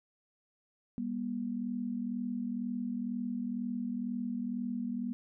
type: tone pair together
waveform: sine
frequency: 198.93 / 241 Hz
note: G3 / B3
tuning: +26 / -42 cents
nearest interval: minor third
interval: 332 cents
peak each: -38 / -34 dBFS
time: 0.98-5.13 s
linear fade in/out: 0 ms
effects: none